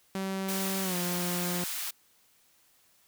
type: tone with pitch glide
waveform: sawtooth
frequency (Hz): 192.1 to 177.18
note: G3 to F3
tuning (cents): -35 to +25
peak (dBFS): -27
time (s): 0.15-1.64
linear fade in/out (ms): 2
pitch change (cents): -140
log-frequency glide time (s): 0.83-0.96
type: high-pass noise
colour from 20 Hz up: white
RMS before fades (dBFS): -35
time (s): 0.48-1.91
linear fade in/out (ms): 10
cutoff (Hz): 1100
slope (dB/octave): 12
effects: white hiss -65 dBFS RMS until 3.07 s